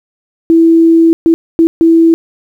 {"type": "tone bursts at uneven times", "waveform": "sine", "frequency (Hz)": 329.6, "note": "E4", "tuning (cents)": 0, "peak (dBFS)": -3, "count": 4, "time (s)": [[0.5, 1.13], [1.26, 1.34], [1.59, 1.67], [1.81, 2.14]], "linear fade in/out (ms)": 0, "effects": ["7-bit"]}